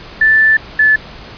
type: tone pair in turn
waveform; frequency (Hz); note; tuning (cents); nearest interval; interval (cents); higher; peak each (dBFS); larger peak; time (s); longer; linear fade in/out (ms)
sine; 1760 / 1735.8; A6 / A6; 0 / -24; unison; 24; first; -6; neither; 0.21-0.57 / 0.79-0.96; first; 5
effects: pink hiss -33 dBFS RMS until 1.37 s + resampled to 11025 Hz